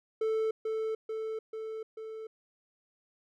triangle tone with echo, 440.6 Hz, A4, 2 cents sharp, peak -25 dBFS, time 0.21-0.51 s, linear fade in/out 5 ms, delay 440 ms, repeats 4, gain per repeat -3 dB, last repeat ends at 2.27 s, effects none

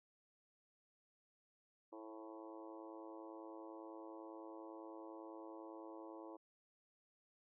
harmonic tone with a mistuned harmonic, 110 Hz, A2, in tune, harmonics 3 / 4 / 5 / 6 / 7 / 8 / 9 / 10, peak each -53 / -59 / -57 / -62 / -64 / -61 / -61 / -65 dBFS, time 1.92-6.37 s, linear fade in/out 10 ms, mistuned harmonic 5, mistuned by -25 cents, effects none

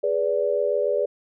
sine chord, G# diminished, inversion none, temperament equal with one note detuned, 415.3 / 493.9 / 580.9 Hz, G#4 / B4 / D5, 0 / 0 / -19 cents, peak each -25 / -25 / -23 dBFS, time 0.03-1.06 s, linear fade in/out 10 ms, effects none

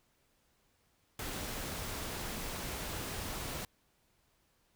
pink noise, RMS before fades -40 dBFS, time 1.19-3.65 s, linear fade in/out 2 ms, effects pink hiss -73 dBFS RMS until 4.75 s

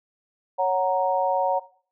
sine chord, F# major, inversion second, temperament equal, 554.4 / 740 / 932.3 Hz, C#5 / F#5 / A#5, 0 / 0 / 0 cents, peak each -24 dBFS, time 0.58-1.6 s, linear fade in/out 20 ms, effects noise-tail reverb RT60 0.5 s tail -18 dB re dry

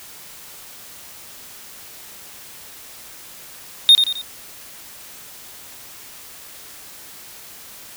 triangle tone with echo, 3686 Hz, A#7, 20 cents flat, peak -4 dBFS, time 3.89-3.95 s, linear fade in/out 0 ms, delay 88 ms, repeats 3, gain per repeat -7 dB, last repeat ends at 4.214 s, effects white hiss -40 dBFS RMS until 7.96 s

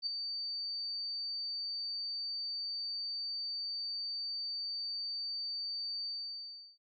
sine tone with ADSR envelope, 4599 Hz, D8, 37 cents flat, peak -30 dBFS, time 0.02-6.78 s, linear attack 45 ms, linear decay 9 ms, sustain -6 dB, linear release 720 ms, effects none

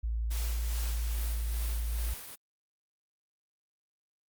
sine tone, 56.3 Hz, A1, 40 cents sharp, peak -29 dBFS, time 0.03-2.14 s, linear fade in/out 10 ms
white noise with tremolo, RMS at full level -41 dBFS, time 0.3-2.36 s, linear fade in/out 20 ms, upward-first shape sine, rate 2.4 Hz, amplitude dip 40%
effects Opus 48 kbps

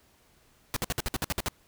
pink noise bursts, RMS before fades -29 dBFS, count 10, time 0.74-1.484 s, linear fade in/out 0 ms, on 24 ms, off 56 ms, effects pink hiss -63 dBFS RMS until 1.67 s

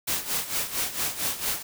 white noise with tremolo, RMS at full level -26 dBFS, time 0.07-1.63 s, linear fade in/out 10 ms, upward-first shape sine, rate 4.4 Hz, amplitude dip 75%, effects none

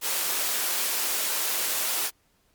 white high-pass noise, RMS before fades -27 dBFS, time 0.01-2.11 s, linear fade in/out 50 ms, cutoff 360 Hz, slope 12 dB/octave, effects pink hiss -67 dBFS RMS until 2.54 s + Opus 48 kbps

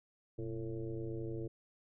sine tone with frequency modulation, 230.7 Hz, A#3, 18 cents flat, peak -37 dBFS, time 0.38-1.48 s, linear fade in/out 10 ms, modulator 108 Hz, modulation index 2.2, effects none

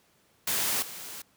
white noise with level steps, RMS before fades -28 / -41 dBFS, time 0.47-1.22 s, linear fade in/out 5 ms, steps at 0.82 s, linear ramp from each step 5 ms, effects pink hiss -65 dBFS RMS until 1.36 s + high-pass 100 Hz 12 dB/octave

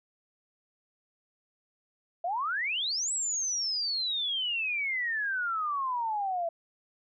sine exponential two-way sweep, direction up then down, 659.3 to 7950 to 659.3 Hz, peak -28 dBFS, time 2.24-6.49 s, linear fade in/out 5 ms, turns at 3.12 s, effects none

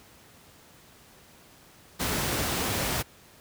pink noise, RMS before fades -28 dBFS, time 1.99-3.03 s, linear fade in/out 20 ms, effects pink hiss -54 dBFS RMS until 3.4 s + high-pass 60 Hz 12 dB/octave

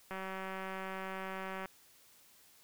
click train, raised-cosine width 0.5 ms, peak -27 dBFS, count 295, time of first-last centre 0.11-1.657 s, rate 190 Hz, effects white hiss -63 dBFS RMS until 2.63 s

